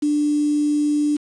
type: tone with quantisation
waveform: sine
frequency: 295.6 Hz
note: D4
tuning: 11 cents sharp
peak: -16 dBFS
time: 0.02-1.17 s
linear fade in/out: 10 ms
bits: 6
effects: resampled to 22050 Hz